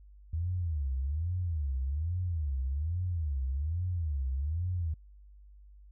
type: tone with vibrato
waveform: sine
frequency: 77 Hz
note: D#2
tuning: 17 cents flat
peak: -29 dBFS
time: 0.33-4.94 s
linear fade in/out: 5 ms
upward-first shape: sine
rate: 1.2 Hz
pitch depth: 290 cents each way
effects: added 50 Hz sine -51 dBFS peak until 5.91 s